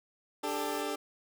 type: chord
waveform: 20% pulse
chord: D suspended fourth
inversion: none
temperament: equal with one note detuned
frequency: 293.7 / 396.6 / 440 Hz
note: D4 / G4 / A4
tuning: 0 / +20 / 0 cents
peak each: -32 dBFS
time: 0.43-0.96 s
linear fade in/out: 10 ms
type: noise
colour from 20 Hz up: white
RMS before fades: -47 dBFS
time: 0.47-0.82 s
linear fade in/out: 5 ms
effects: none